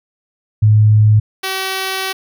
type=tone pair in turn; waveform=sine / 5% pulse; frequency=107 / 381.3 Hz; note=A2 / G4; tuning=-48 / -48 cents; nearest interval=octave + minor seventh; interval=2200 cents; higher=second; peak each=-6 / -7 dBFS; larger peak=first; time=0.62-1.2 / 1.43-2.13 s; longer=second; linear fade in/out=10 ms; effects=none